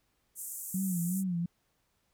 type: band-pass noise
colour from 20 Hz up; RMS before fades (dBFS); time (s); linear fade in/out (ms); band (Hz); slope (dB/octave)
pink; -41; 0.35-1.24; 50; 7200 to 15000; 48
type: tone with vibrato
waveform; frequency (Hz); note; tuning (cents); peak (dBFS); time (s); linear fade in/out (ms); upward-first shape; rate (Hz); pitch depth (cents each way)
sine; 180.8; F#3; -40; -29; 0.74-1.46; 5; sine; 2.7; 110
effects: pink hiss -75 dBFS RMS until 2.13 s